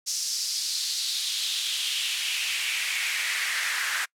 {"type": "noise with high-pass filter sweep", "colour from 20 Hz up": "pink", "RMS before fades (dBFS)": -28, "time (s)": [0.06, 4.06], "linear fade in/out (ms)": 20, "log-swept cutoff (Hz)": [5600, 1600], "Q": 3, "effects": ["noise-tail reverb RT60 0.1 s tail -26 dB re dry", "low-pass 11000 Hz 12 dB/octave"]}